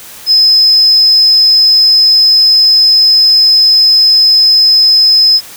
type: tone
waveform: sine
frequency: 5100 Hz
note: D#8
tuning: 42 cents sharp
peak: -3 dBFS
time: 0.26-5.41 s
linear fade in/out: 50 ms
effects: white hiss -31 dBFS RMS until 5.56 s